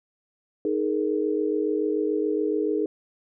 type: chord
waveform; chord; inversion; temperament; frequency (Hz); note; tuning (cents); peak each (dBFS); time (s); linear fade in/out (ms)
sine; D# suspended fourth; none; equal with one note detuned; 311.1 / 419.2 / 466.2; D#4 / G#4 / A#4; 0 / +16 / 0; -26 / -25 / -29; 0.65-2.86; 2
effects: none